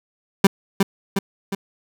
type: tone with echo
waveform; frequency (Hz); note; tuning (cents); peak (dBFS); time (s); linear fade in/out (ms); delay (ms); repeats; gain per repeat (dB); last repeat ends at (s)
30% pulse; 196; G3; 0; -5; 0.44-0.47; 5; 360; 3; -5; 1.55
effects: none